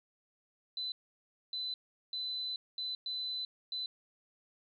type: tone bursts at uneven times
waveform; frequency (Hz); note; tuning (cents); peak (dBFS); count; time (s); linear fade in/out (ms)
sine; 4015; B7; +28; -35; 6; 0.77-0.92 / 1.53-1.74 / 2.13-2.56 / 2.78-2.95 / 3.06-3.45 / 3.72-3.86; 2
effects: 12-bit